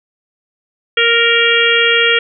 harmonic tone, 466.2 Hz, A#4, in tune, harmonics 1 / 3 / 4 / 5 / 6 / 7, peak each -16 / -16 / -16 / -16 / -16 / -16 dBFS, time 0.97-2.19 s, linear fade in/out 5 ms, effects none

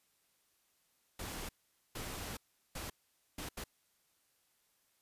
pink noise bursts at uneven times, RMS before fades -43 dBFS, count 5, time 1.19-1.49 / 1.95-2.37 / 2.75-2.9 / 3.38-3.49 / 3.57-3.64 s, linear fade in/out 5 ms, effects white hiss -75 dBFS RMS until 5.01 s + resampled to 32000 Hz

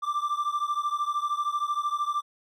triangle beating tone pair, 1174.7 / 1187.7 Hz, D6 / D6, 0 / +19 cents, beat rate 13 Hz, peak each -26 / -28 dBFS, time 0.02-2.22 s, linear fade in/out 20 ms, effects none

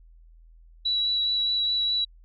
sine tone with vibrato, 3920 Hz, B7, 14 cents flat, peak -22 dBFS, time 0.85-2.05 s, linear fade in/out 10 ms, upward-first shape sine, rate 4.8 Hz, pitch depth 11 cents each way, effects added 41 Hz sine -49 dBFS peak until 2.24 s

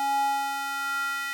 square tone with high-pass filter sweep, 277.2 Hz, C#4, in tune, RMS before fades -28 dBFS, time 0-1.33 s, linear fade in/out 0 ms, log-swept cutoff 720 to 1700 Hz, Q 4.6, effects none

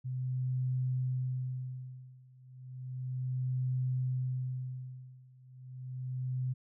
sine tone with tremolo, 128 Hz, C3, 38 cents flat, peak -29 dBFS, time 0.04-6.54 s, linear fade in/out 20 ms, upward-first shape sine, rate 0.33 Hz, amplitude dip 95%, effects none

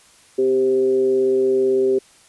sine tone with frequency modulation, 392 Hz, G4, in tune, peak -14 dBFS, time 0.38-1.99 s, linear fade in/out 10 ms, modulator 134 Hz, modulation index 0.43, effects white hiss -51 dBFS RMS until 2.28 s + resampled to 24000 Hz

